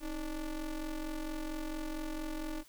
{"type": "ring-modulated tone", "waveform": "square", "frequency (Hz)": 145.8, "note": "D3", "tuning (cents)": -12, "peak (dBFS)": -34, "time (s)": [0, 2.64], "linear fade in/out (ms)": 50, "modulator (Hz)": 168, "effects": ["white hiss -61 dBFS RMS until 2.68 s"]}